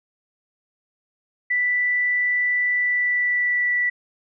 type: tone with pitch glide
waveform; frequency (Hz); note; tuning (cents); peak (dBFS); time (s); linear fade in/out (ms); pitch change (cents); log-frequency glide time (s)
sine; 1975.5 to 1960.7; B6 to B6; 0 to -13; -18; 1.5-3.9; 10; -13; 2.73-3.72
effects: none